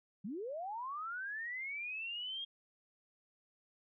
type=linear sweep; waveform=sine; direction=up; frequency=172.5 to 3267 Hz; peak=-39 dBFS; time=0.24-2.45 s; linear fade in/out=10 ms; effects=none